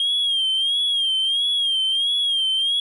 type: tone with vibrato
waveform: sine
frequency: 3228 Hz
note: G#7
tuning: 50 cents flat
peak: -16 dBFS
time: 0-2.8 s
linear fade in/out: 2 ms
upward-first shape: sine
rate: 1.5 Hz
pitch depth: 77 cents each way
effects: tanh soft clip ceiling -16 dBFS